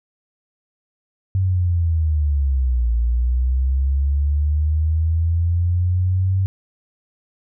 sine linear two-way sweep, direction down then up, 96 to 57.3 to 96 Hz, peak -15 dBFS, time 1.35-6.46 s, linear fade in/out 0 ms, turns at 2.92 s, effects none

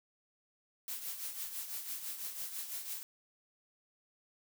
blue noise with tremolo, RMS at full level -39 dBFS, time 0.88-3.03 s, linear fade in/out 0 ms, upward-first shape triangle, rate 6 Hz, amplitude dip 65%, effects none

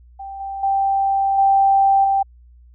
sine tone with level steps, 784 Hz, G5, in tune, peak -29 / -25 / -15 / -11 / -14 dBFS, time 0.19-2.23 s, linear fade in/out 10 ms, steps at 0.4 / 0.63 / 1.38 / 2.04 s, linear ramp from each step 5 ms, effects added 60 Hz sine -44 dBFS peak until 2.74 s

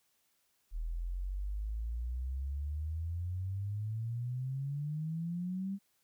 sine exponential sweep, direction up, 38.89 to 199.8 Hz, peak -34 dBFS, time 0.71-5.79 s, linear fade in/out 50 ms, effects white hiss -75 dBFS RMS until 6.03 s

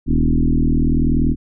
sine tone with frequency modulation, 141.7 Hz, C#3, 38 cents sharp, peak -13 dBFS, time 0.06-1.36 s, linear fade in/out 50 ms, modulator 40.5 Hz, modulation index 4, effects none

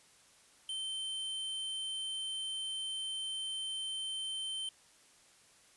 square tone, 3100 Hz, G7, 20 cents flat, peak -37 dBFS, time 0.69-4.69 s, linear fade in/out 2 ms, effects white hiss -63 dBFS RMS until 5.76 s + resampled to 24000 Hz

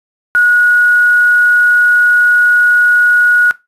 sine tone with quantisation, 1454 Hz, F#6, 31 cents flat, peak -6 dBFS, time 0.35-3.51 s, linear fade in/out 0 ms, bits 5, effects noise-tail reverb RT60 0.2 s tail -18 dB re dry + resampled to 32000 Hz

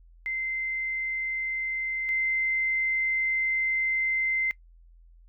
sine tone pair in turn, 2076 / 2076 Hz, C7 / C7, -14 / -14 cents, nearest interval unison, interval 0 cents, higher neither, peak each -28 / -24 dBFS, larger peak second, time 0.26-2.09 / 2.09-4.51 s, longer second, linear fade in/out 0 ms, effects noise-tail reverb RT60 0.1 s tail -22 dB re dry + added 42 Hz sine -51 dBFS peak until 5.28 s

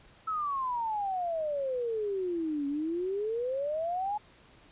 sine exponential two-way sweep, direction down then up, 1318.5 to 277.9 to 853 Hz, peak -29 dBFS, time 0.27-4.18 s, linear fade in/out 10 ms, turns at 2.67 s, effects pink hiss -58 dBFS RMS until 4.71 s + resampled to 8000 Hz

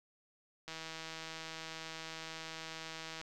click train, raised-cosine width 0.2 ms, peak -27 dBFS, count 409, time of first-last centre 0.68-3.214 s, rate 161 Hz, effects none

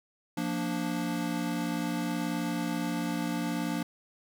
square chord, Bb major, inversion second, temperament equal, 174.61 / 233.1 / 293.7 Hz, F3 / Bb3 / D4, 0 / 0 / 0 cents, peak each -35 / -35 / -34 dBFS, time 0.37-3.83 s, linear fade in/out 5 ms, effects none

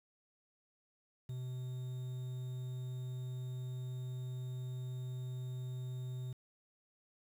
triangle tone with quantisation, 127 Hz, B2, 49 cents sharp, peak -37 dBFS, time 1.29-6.33 s, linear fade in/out 5 ms, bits 10, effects none

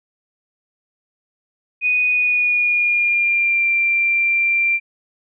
sine tone with pitch glide, 2482 to 2366 Hz, D#7 to D7, -5 to +12 cents, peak -14 dBFS, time 1.81-4.8 s, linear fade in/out 50 ms, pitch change -83 cents, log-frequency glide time 2.08-3.68 s, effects none

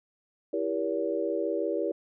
sine chord, E diminished seventh, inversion none, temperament just, 329.6 / 395.6 / 474.7 / 569.6 Hz, E4 / G4 / Bb4 / Db5, 0 / +16 / +31 / +47 cents, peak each -32 dBFS, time 0.53-1.92 s, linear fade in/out 5 ms, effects none

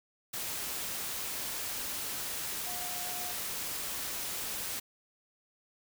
sine tone in noise, 717 Hz, F5, 45 cents sharp, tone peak -44 dBFS, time 2.66-3.32 s, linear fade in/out 10 ms, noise white, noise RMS -37 dBFS, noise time 0.33-4.8 s, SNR -10 dB, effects none

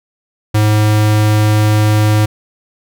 square tone, 106.5 Hz, G#2, 44 cents sharp, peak -9 dBFS, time 0.54-2.26 s, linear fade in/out 10 ms, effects none

